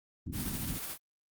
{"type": "low-pass noise", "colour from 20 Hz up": "white", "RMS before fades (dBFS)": -38, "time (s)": [0.26, 0.78], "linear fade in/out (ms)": 10, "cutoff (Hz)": 290, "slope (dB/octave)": 48}
{"type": "noise with tremolo", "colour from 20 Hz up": "white", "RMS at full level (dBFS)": -38, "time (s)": [0.32, 0.98], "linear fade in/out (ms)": 50, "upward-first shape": "sine", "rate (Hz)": 14, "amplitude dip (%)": 30}
{"effects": ["Opus 32 kbps"]}